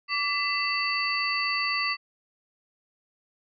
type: tone cluster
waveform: sine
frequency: 1161 / 2005 / 2670 / 4558 Hz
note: D6 / B6 / E7 / C#8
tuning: -20 / +26 / +22 / +47 cents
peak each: -30 dBFS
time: 0.08-1.97 s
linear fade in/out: 50 ms
effects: none